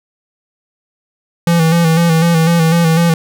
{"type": "tone with vibrato", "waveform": "square", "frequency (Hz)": 165.9, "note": "E3", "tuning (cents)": 11, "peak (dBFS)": -9, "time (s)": [1.47, 3.14], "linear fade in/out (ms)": 2, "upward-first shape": "square", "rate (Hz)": 4, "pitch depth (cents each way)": 42, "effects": []}